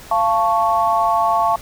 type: chord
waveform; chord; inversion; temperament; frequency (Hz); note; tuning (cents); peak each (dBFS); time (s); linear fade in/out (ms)
sine; F augmented; none; equal with one note detuned; 688 / 880 / 1108.7; F5 / A5 / C#6; -26 / 0 / 0; -18; 0.11-1.56; 5
effects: pink hiss -39 dBFS RMS until 1.61 s